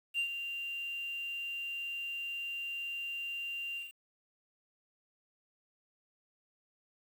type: tone with ADSR envelope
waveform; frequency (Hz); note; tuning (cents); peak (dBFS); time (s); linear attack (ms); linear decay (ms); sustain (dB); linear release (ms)
sine; 2781; F7; -8; -26; 0.14-3.93; 49; 86; -10; 160
effects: tanh soft clip ceiling -28 dBFS + 9-bit